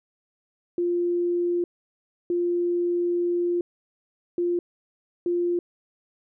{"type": "tone bursts at uneven times", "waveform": "sine", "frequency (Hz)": 349.2, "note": "F4", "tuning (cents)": 0, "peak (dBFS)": -21, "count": 4, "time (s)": [[0.78, 1.64], [2.3, 3.61], [4.38, 4.59], [5.26, 5.59]], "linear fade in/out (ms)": 2, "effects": []}